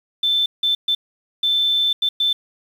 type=tone bursts at uneven times; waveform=sine; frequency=3536 Hz; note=A7; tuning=8 cents sharp; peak=-15 dBFS; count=6; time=0.23-0.46 / 0.63-0.75 / 0.88-0.95 / 1.43-1.93 / 2.02-2.09 / 2.2-2.33 s; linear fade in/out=5 ms; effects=7-bit